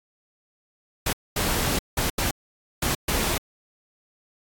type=noise bursts at uneven times; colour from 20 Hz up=pink; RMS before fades=-24 dBFS; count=6; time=1.06-1.13 / 1.36-1.79 / 1.97-2.1 / 2.18-2.31 / 2.82-2.95 / 3.08-3.38 s; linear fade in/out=5 ms; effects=AAC 64 kbps